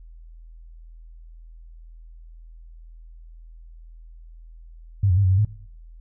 sine tone with pitch steps, 99 / 89.1 / 100 / 92.8 / 94.8 / 105.5 Hz, G2 / F2 / G2 / F#2 / F#2 / G#2, +18 / +35 / +35 / +6 / +43 / +28 cents, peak -15 dBFS, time 5.03-5.45 s, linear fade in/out 5 ms, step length 70 ms, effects noise-tail reverb RT60 0.6 s tail -19 dB re dry + added 41 Hz sine -41 dBFS peak until 6 s

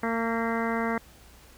harmonic tone with a mistuned harmonic, 228.5 Hz, A#3, 34 cents flat, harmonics 1 / 2 / 3 / 4 / 5 / 6 / 7 / 8 / 9, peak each -29 / -32 / -34 / -35 / -36 / -37 / -37 / -38 / -39 dBFS, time 0.03-0.98 s, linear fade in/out 2 ms, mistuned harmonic 8, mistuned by +40 cents, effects added 60 Hz sine -54 dBFS peak until 1.57 s + pink hiss -54 dBFS RMS until 1.57 s

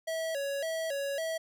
square tone with vibrato, 602 Hz, D5, 43 cents sharp, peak -32 dBFS, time 0.07-1.38 s, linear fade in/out 10 ms, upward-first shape square, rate 1.8 Hz, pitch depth 130 cents each way, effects none

